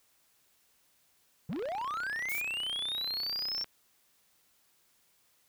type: linear sweep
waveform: triangle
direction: up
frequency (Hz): 130.81 to 5490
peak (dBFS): -31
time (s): 1.49-3.64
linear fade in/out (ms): 5
type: click train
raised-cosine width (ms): 0.3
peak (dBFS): -28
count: 68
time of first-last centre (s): 1.53-3.644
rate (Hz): 31.7
type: noise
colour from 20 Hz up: violet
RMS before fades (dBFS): -39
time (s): 2.29-2.41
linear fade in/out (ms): 5
effects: white hiss -69 dBFS RMS until 5.48 s